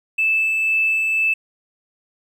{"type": "tone with tremolo", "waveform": "triangle", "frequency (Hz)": 2630, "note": "E7", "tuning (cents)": -5, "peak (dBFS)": -11, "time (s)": [0.18, 1.34], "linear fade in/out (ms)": 10, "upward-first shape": "sine", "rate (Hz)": 2, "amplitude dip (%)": 35, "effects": ["tanh soft clip ceiling -13 dBFS"]}